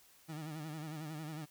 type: tone with vibrato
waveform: 30% pulse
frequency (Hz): 155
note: D#3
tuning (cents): -6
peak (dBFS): -39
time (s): 0.28-1.46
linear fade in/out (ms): 20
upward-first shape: sine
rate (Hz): 11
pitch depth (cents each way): 78
effects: white hiss -64 dBFS RMS until 1.5 s